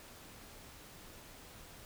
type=silence; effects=pink hiss -54 dBFS RMS until 1.85 s